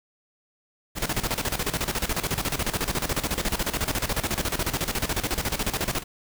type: noise with tremolo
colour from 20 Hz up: pink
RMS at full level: -25 dBFS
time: 0.95-6.04 s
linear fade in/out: 50 ms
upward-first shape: square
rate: 14 Hz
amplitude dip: 75%
effects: none